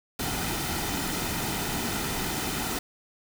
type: noise with comb filter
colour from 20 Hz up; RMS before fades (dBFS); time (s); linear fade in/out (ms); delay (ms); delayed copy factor
pink; -30; 0.19-2.79; 5; 1.8; -0.5
effects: none